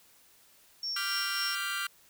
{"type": "tone with tremolo", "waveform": "sine", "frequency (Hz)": 5480, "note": "F8", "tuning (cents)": -34, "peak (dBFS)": -31, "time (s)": [0.83, 1.55], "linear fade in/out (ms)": 2, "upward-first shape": "sine", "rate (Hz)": 3.7, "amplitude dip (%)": 50}
{"type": "chord", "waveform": "25% pulse", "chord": "G dominant seventh", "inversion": "second", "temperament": "equal", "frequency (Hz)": [1174.7, 1396.9, 1568, 1975.5], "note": ["D6", "F6", "G6", "B6"], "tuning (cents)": [0, 0, 0, 0], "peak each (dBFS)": [-36, -31, -33, -37], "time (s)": [0.96, 1.87], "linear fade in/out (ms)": 5}
{"effects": ["white hiss -61 dBFS RMS until 2.09 s"]}